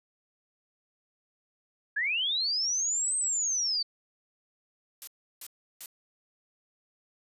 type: linear two-way sweep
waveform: sine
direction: up then down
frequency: 1614 to 8330 to 4498 Hz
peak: -26 dBFS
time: 1.96-3.83 s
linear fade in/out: 10 ms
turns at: 3.16 s
type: noise bursts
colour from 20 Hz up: blue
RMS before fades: -40 dBFS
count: 3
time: 5.02-5.859 s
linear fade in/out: 0 ms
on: 53 ms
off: 340 ms
effects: resampled to 32000 Hz